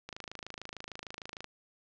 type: click train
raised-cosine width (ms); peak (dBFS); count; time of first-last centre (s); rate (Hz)
0.2; -24; 37; 0.09-1.443; 26.6
effects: low-pass 6000 Hz 12 dB/octave